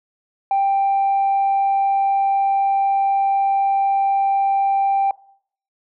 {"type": "tone", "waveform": "sine", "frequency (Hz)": 787, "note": "G5", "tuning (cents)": 7, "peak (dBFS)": -13, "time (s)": [0.51, 5.11], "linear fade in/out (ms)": 2, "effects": ["noise-tail reverb RT60 0.6 s tail -22 dB re dry", "tanh soft clip ceiling -12 dBFS"]}